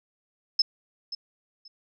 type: tone with echo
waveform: sine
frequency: 5210 Hz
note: E8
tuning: 21 cents flat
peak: -17 dBFS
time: 0.59-0.62 s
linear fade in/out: 5 ms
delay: 530 ms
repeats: 2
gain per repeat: -14 dB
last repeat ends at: 1.68 s
effects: none